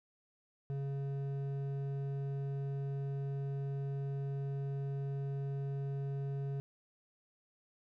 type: tone with hard clipping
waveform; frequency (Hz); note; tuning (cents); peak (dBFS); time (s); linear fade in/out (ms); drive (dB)
sine; 138.59; C#3; 0; -37; 0.7-6.6; 0; 8
effects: none